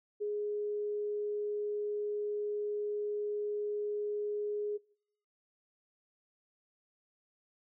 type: tone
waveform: sine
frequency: 416.2 Hz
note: G#4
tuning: 4 cents sharp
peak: -32 dBFS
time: 0.2-4.78 s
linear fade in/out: 20 ms
effects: noise-tail reverb RT60 0.7 s tail -25 dB re dry